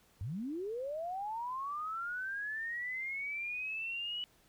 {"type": "linear sweep", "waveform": "sine", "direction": "up", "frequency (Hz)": [83.2, 2960], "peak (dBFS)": -36, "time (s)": [0.21, 4.24], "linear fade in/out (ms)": 0, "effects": ["pink hiss -67 dBFS RMS until 4.48 s"]}